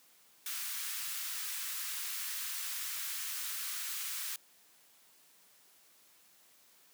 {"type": "high-pass noise", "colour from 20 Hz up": "white", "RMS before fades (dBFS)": -39, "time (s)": [0.46, 4.36], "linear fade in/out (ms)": 2, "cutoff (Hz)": 1200, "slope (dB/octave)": 24, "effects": ["white hiss -64 dBFS RMS until 6.93 s", "high-pass 150 Hz 12 dB/octave"]}